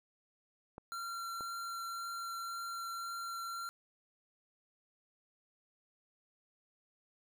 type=clicks; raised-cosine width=1 ms; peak=-32 / -34 dBFS; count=2; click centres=0.781 / 1.408 s
type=tone with vibrato; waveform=square; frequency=1369 Hz; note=F6; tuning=35 cents flat; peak=-40 dBFS; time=0.92-3.69 s; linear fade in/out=0 ms; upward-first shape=triangle; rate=1.9 Hz; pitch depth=8 cents each way
effects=none